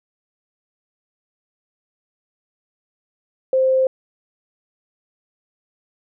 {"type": "tone", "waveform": "sine", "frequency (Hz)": 523.3, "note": "C5", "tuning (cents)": 0, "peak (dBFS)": -13, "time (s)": [3.53, 3.87], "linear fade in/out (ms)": 2, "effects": []}